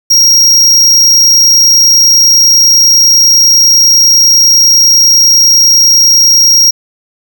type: tone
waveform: square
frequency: 5610 Hz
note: F8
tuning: 7 cents sharp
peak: -3 dBFS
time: 0.1-6.71 s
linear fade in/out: 10 ms
effects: 7-bit